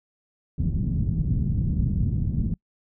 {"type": "low-pass noise", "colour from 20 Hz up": "white", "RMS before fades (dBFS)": -24, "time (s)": [0.58, 2.54], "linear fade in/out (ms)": 2, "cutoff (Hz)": 180, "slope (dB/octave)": 24, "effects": ["noise-tail reverb RT60 0.1 s tail -26 dB re dry"]}